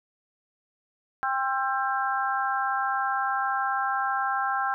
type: harmonic tone with a mistuned harmonic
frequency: 264.8 Hz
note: C4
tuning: 21 cents sharp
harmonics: 3 / 4 / 5 / 6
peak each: -28 / -31 / -29 / -31 dBFS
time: 1.23-4.74 s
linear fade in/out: 0 ms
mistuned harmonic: 5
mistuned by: +22 cents
effects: none